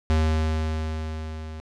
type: tone with level ramp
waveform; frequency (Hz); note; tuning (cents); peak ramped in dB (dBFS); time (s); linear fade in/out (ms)
square; 78.7; D#2; +20; -18 to -35; 0.1-1.6; 0
effects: low-pass 6000 Hz 12 dB/octave